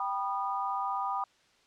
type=chord; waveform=sine; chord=G augmented; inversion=none; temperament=just; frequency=784 / 980 / 1225 Hz; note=G5 / B5 / D#6; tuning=0 / -14 / -27 cents; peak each=-34 dBFS; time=0-1.24 s; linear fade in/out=2 ms; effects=white hiss -65 dBFS RMS until 1.66 s + low-pass 5000 Hz 12 dB/octave